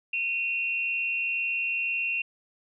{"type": "tone pair together", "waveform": "sine", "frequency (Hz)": [2495, 2737], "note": ["D#7", "F7"], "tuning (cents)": [4, -36], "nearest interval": "major second", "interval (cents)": 160, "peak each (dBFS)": [-31, -27], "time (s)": [0.13, 2.22], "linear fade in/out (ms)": 5, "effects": []}